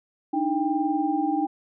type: tone cluster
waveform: sine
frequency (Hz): 295.8 / 316.6 / 794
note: D4 / D#4 / G5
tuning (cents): +13 / +30 / +22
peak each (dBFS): -26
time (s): 0.33-1.47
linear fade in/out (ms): 10
effects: none